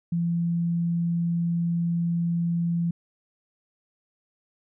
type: tone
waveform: sine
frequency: 170 Hz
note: F3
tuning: 46 cents flat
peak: -22 dBFS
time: 0.12-2.91 s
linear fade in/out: 5 ms
effects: none